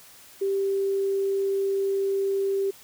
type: tone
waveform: sine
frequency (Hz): 392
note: G4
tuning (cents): 0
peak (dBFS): -22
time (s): 0.41-2.71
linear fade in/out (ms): 10
effects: white hiss -50 dBFS RMS until 2.83 s